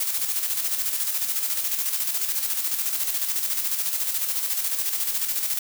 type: noise with tremolo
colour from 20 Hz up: blue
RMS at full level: -24 dBFS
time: 0-5.59 s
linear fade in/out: 5 ms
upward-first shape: square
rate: 14 Hz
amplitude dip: 45%
effects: none